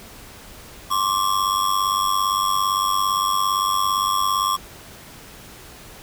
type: ring-modulated tone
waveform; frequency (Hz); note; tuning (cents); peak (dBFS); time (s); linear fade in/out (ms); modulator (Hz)
square; 1108.7; C#6; 0; -16; 0.9-4.57; 20; 48.8
effects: pink hiss -42 dBFS RMS until 6.02 s